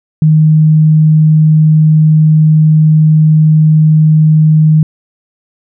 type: tone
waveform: sine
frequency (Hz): 155.56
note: D#3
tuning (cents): 0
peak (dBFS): -3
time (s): 0.22-4.83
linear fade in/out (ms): 2
effects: none